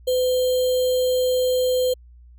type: tone with sample-and-hold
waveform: sine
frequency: 506 Hz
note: B4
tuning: 42 cents sharp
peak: -17 dBFS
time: 0.07-1.94 s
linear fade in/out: 10 ms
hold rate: 3675 Hz
effects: added 60 Hz sine -44 dBFS peak until 2.38 s